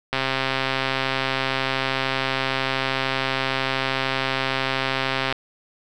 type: click train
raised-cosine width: 0.3 ms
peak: -6 dBFS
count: 692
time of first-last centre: 0.13-5.325 s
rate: 133 Hz
effects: none